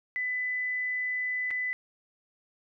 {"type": "tone with dropouts", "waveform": "sine", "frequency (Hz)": 2000, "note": "B6", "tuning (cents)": 21, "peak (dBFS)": -28, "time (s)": [0.16, 1.73], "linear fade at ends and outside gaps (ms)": 0, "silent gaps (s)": [1.506, 1.511], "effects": []}